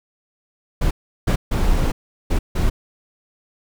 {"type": "noise bursts at uneven times", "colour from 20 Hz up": "brown", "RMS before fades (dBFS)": -17, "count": 5, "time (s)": [[0.81, 0.91], [1.27, 1.36], [1.51, 1.92], [2.3, 2.39], [2.55, 2.7]], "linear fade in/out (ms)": 10, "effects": []}